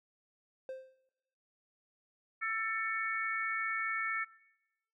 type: tone with exponential decay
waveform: triangle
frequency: 523.3 Hz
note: C5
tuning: in tune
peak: -35 dBFS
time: 0.69-1.09 s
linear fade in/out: 1 ms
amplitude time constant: 85 ms
type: harmonic tone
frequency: 444.6 Hz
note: A4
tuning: 18 cents sharp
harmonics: 3 / 4 / 5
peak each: -37 / -37 / -37 dBFS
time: 2.41-4.25 s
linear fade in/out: 20 ms
effects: noise-tail reverb RT60 1.0 s tail -22 dB re dry